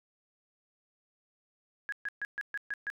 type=tone bursts; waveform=sine; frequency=1661.2 Hz; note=G#6; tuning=in tune; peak=-32 dBFS; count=7; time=1.89-2.901 s; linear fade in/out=0 ms; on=33 ms; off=130 ms; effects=none